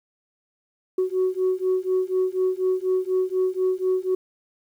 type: beating tone pair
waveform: sine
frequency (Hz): 370 / 374.1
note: F#4 / F#4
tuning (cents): 0 / +19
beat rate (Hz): 4.1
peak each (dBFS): -22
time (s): 0.98-4.15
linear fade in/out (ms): 5
effects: tanh soft clip ceiling -15 dBFS + 9-bit